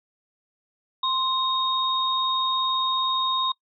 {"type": "tone pair together", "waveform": "sine", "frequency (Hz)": [1046.5, 3729], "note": ["C6", "A#7"], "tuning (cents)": [0, 0], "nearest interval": "octave + minor seventh", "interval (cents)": 2200, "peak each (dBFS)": [-24, -24], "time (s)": [1.03, 3.52], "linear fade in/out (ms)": 5, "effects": ["noise-tail reverb RT60 0.1 s tail -25 dB re dry"]}